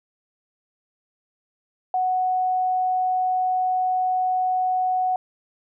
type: tone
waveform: sine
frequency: 740 Hz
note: F#5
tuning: in tune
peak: -19 dBFS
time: 1.94-5.16 s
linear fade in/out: 2 ms
effects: none